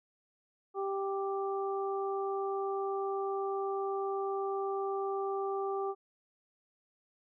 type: harmonic tone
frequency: 392 Hz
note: G4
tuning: in tune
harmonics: 1 / 2 / 3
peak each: -33 / -38 / -40 dBFS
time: 0.74-5.95 s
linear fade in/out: 50 ms
effects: none